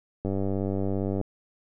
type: click train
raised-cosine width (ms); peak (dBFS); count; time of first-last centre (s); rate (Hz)
2; -16; 95; 0.25-1.213; 97.6
effects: none